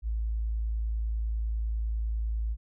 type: tone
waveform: sine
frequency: 55 Hz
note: A1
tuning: in tune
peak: -27 dBFS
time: 0.02-2.57 s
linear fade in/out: 50 ms
effects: none